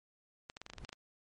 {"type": "clicks", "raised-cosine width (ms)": 0.2, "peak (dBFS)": -28, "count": 10, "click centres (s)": [0.499, 0.569, 0.616, 0.664, 0.7, 0.735, 0.783, 0.849, 0.892, 0.929]}
{"type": "noise with exponential growth", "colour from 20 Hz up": "brown", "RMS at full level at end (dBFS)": -44, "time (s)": [0.62, 0.85], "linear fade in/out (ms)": 5, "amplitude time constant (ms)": 49}
{"effects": ["MP3 48 kbps"]}